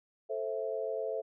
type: chord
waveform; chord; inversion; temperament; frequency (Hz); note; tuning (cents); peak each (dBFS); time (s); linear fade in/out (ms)
sine; A minor; none; just; 440 / 528 / 660; A4 / C5 / E5; 0 / +16 / +2; -36 / -37 / -37; 0.29-1.22; 20
effects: none